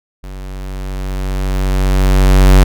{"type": "tone with level ramp", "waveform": "square", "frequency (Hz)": 47.31, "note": "F#1", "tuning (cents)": 39, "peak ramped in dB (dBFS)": [-27, -3], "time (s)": [0.23, 2.64], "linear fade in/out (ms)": 10, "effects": []}